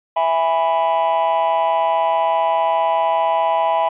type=chord; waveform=triangle; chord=E major; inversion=none; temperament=just; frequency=659.3 / 824.1 / 988.9 Hz; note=E5 / G#5 / B5; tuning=0 / -14 / +2 cents; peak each=-16 dBFS; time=0.16-3.89 s; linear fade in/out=10 ms; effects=tanh soft clip ceiling -8 dBFS + resampled to 8000 Hz